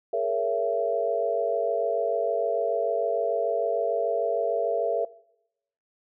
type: chord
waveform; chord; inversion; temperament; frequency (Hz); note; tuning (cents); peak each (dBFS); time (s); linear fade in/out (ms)
sine; A# half-diminished seventh; third; just; 419.5 / 466.2 / 559.4 / 671.3; G#4 / A#4 / C#5 / E5; +17 / 0 / +16 / +31; -31 / -28 / -31 / -27; 0.13-5.05; 5
effects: noise-tail reverb RT60 0.8 s tail -20 dB re dry